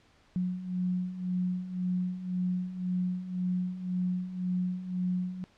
sine beating tone pair, 180.2 / 182.1 Hz, F#3 / F#3, -45 / -27 cents, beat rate 1.9 Hz, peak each -35 / -30 dBFS, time 0.36-5.44 s, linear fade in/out 0 ms, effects pink hiss -63 dBFS RMS until 5.57 s + low-pass 5000 Hz 12 dB/octave

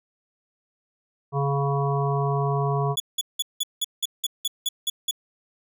harmonic tone, 140 Hz, C#3, 18 cents sharp, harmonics 1 / 3 / 5 / 7 / 8, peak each -23 / -28 / -30 / -31 / -32 dBFS, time 1.32-2.96 s, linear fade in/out 50 ms
sawtooth tone bursts, 3416 Hz, G#7, 48 cents sharp, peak -19 dBFS, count 11, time 2.97-5.111 s, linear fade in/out 5 ms, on 31 ms, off 180 ms
effects none

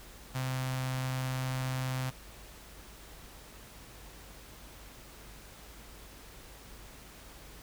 sawtooth tone with notch filter, 129.8 Hz, C3, 13 cents flat, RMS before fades -34 dBFS, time 0.34-2.11 s, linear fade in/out 20 ms, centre 360 Hz, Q 0.76, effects added 50 Hz sine -54 dBFS peak until 7.62 s + pink hiss -52 dBFS RMS until 7.62 s

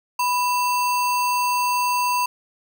sine tone with sample-and-hold, 987.8 Hz, B5, in tune, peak -18 dBFS, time 0.19-2.26 s, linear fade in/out 5 ms, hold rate 3675 Hz, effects none

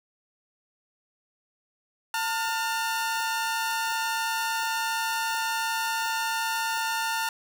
sawtooth tone pair together, 898.6 / 1418 Hz, A5 / F6, +36 / +26 cents, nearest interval minor sixth, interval 790 cents, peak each -24 / -27 dBFS, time 2.14-7.29 s, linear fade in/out 2 ms, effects none

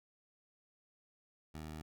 15% pulse tone, 77.8 Hz, D#2, in tune, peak -38 dBFS, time 1.54-1.82 s, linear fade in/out 10 ms, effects none

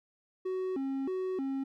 triangle tone with vibrato, 317.5 Hz, D#4, 35 cents sharp, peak -29 dBFS, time 0.45-1.64 s, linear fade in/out 10 ms, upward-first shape square, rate 1.6 Hz, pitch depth 280 cents each way, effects none

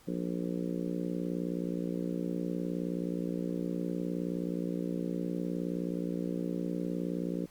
harmonic tone, 59.3 Hz, A#1, 30 cents sharp, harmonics 3 / 4 / 5 / 6 / 7 / 8 / 9, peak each -35 / -40 / -37 / -42 / -43 / -43 / -45 dBFS, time 0.07-7.46 s, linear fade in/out 10 ms, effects pink hiss -60 dBFS RMS until 7.5 s + Opus 48 kbps

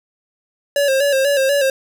square tone with vibrato, 551 Hz, C#5, 11 cents flat, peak -14 dBFS, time 0.76-1.7 s, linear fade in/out 2 ms, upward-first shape square, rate 4.1 Hz, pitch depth 56 cents each way, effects none

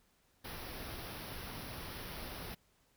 pink band-stop noise, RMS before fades -45 dBFS, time 0.44-2.55 s, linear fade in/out 10 ms, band 5700 to 9800 Hz, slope 96 dB/octave, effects pink hiss -72 dBFS RMS until 2.96 s

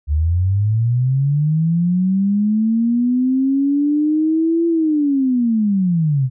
sine linear two-way sweep, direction up then down, 71 to 338.3 to 124.1 Hz, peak -13 dBFS, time 0.07-6.3 s, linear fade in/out 50 ms, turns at 4.67 s, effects none

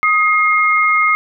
sine tone pair together, 1253 / 2137 Hz, D#6 / C7, +12 / +36 cents, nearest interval major sixth, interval 924 cents, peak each -13 dBFS, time 0.03-1.15 s, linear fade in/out 0 ms, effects none

